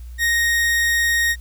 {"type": "tone", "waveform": "40% pulse", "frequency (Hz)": 1864.7, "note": "A#6", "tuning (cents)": 0, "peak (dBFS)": -15, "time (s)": [0.18, 1.36], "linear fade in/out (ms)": 50, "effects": ["added 60 Hz sine -32 dBFS peak until 1.4 s", "white hiss -55 dBFS RMS until 1.4 s"]}